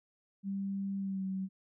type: tone with pitch glide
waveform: sine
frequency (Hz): 196.4 to 190.48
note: G3 to G3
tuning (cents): +4 to -49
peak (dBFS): -33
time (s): 0.43-1.49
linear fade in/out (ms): 50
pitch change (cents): -53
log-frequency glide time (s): 0.98-1.24
effects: none